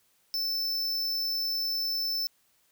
square tone, 5290 Hz, E8, 5 cents sharp, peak -28 dBFS, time 0.34-2.27 s, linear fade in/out 0 ms, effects white hiss -68 dBFS RMS until 2.71 s

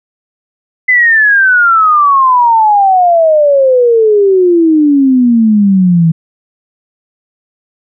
sine exponential sweep, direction down, 2038 to 160 Hz, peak -4 dBFS, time 0.88-6.12 s, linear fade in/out 10 ms, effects none

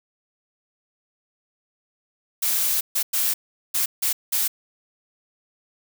blue noise bursts at uneven times, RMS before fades -22 dBFS, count 6, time 2.42-2.81 / 2.95-3.03 / 3.13-3.34 / 3.74-3.86 / 4.02-4.13 / 4.32-4.48 s, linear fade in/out 10 ms, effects none

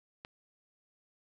click, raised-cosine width 0.3 ms, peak -27 dBFS, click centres 0.249 s, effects MP3 96 kbps

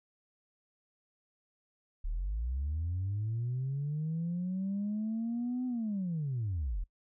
sine linear two-way sweep, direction up then down, 34.65 to 254.5 to 34.65 Hz, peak -30 dBFS, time 2.04-6.84 s, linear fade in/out 10 ms, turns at 5.66 s, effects noise-tail reverb RT60 0.1 s tail -22 dB re dry + tanh soft clip ceiling -28 dBFS

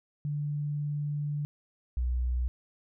sine tone pair in turn, 146.83 / 61.73 Hz, D3 / B1, 0 / 0 cents, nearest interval octave + minor third, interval 1500 cents, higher first, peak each -29 / -26 dBFS, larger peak second, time 0.25-1.45 / 1.97-2.48 s, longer first, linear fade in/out 0 ms, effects none

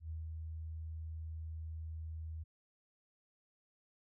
sine tone with ADSR envelope, 79.9 Hz, D#2, 47 cents sharp, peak -39 dBFS, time 0-2.44 s, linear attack 98 ms, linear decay 170 ms, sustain -2 dB, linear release 16 ms, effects none

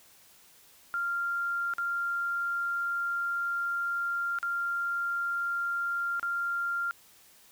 sine tone with dropouts, 1391 Hz, F6, 7 cents flat, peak -28 dBFS, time 0.94-6.91 s, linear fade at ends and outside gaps 0 ms, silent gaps 1.737-1.783 / 4.387-4.429 / 6.196-6.229 s, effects white hiss -58 dBFS RMS until 7.51 s

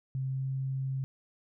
sine tone with pitch glide, 132.5 to 133.5 Hz, C3 to C3, +22 to +35 cents, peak -30 dBFS, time 0.15-1.04 s, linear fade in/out 0 ms, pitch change +13 cents, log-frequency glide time 0.3-0.45 s, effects none

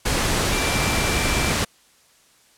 sine tone in noise, 2349 Hz, D7, in tune, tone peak -28 dBFS, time 0.52-1.52 s, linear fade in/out 10 ms, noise pink, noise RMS -21 dBFS, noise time 0.05-1.65 s, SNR -10 dB, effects white hiss -56 dBFS RMS until 2.57 s + low-pass 10000 Hz 12 dB/octave

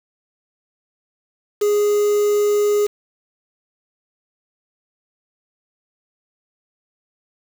triangle tone with quantisation, 414.1 Hz, G#4, 5 cents flat, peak -12 dBFS, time 1.61-2.87 s, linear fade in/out 10 ms, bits 5, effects none

